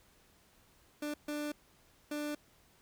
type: tone bursts at uneven times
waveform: 30% pulse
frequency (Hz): 296.1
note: D4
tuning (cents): +14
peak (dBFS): -33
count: 3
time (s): 1.02-1.14 / 1.28-1.52 / 2.11-2.35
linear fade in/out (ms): 5
effects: pink hiss -66 dBFS RMS until 2.81 s